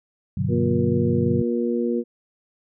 sine chord, G major seventh, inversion none, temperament equal, 98 / 123.47 / 146.83 / 185 Hz, G2 / B2 / D3 / F#3, 0 / 0 / 0 / 0 cents, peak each -26 dBFS, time 0.37-1.42 s, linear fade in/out 5 ms
harmonic tone, 118.9 Hz, A#2, 35 cents sharp, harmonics 2 / 3 / 4, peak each -23 / -25 / -26 dBFS, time 0.48-2.04 s, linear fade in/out 50 ms
effects none

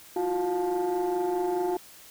sine tone cluster, 336.6 / 361.4 / 709 / 873 Hz, E4 / F#4 / F5 / A5, +36 / -41 / +26 / -14 cents, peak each -33 / -25 / -31 / -33 dBFS, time 0.16-1.77 s, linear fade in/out 5 ms, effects tanh soft clip ceiling -20 dBFS + white hiss -50 dBFS RMS until 2.1 s

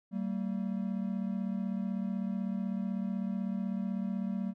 triangle tone pair together, 192.5 / 228.5 Hz, G3 / A#3, -31 / -34 cents, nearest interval minor third, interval 297 cents, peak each -31 / -34 dBFS, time 0.11-4.54 s, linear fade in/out 50 ms, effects none

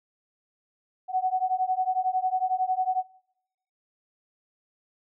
sine beating tone pair, 740 / 751 Hz, F#5 / F#5, 0 / +26 cents, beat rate 11 Hz, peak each -26 dBFS, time 1.08-3.04 s, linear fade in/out 50 ms, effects noise-tail reverb RT60 0.8 s tail -23 dB re dry

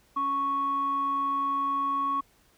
sine tone pair together, 277.2 / 1108 Hz, C#4 / C#6, 0 / -1 cents, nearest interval 2 octaves, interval 2399 cents, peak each -36 / -24 dBFS, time 0.16-2.21 s, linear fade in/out 10 ms, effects tanh soft clip ceiling -20 dBFS + pink hiss -63 dBFS RMS until 2.57 s

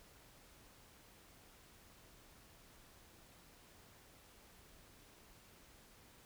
silence, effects pink hiss -63 dBFS RMS until 6.25 s

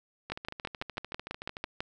two click trains, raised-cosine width 0.3 ms, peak -23 / -17 dBFS, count 19 / 10, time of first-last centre 0.3-1.643 / 0.32-1.805 s, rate 13.4 / 6.06 Hz, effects none

